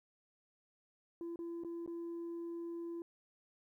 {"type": "tone with dropouts", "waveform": "sine", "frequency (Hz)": 338.6, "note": "E4", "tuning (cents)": 46, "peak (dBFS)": -38, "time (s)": [1.21, 3.02], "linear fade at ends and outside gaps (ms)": 1, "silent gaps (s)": [[1.359, 1.39], [1.636, 1.647], [1.862, 1.876]], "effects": ["tanh soft clip ceiling -39 dBFS", "13-bit"]}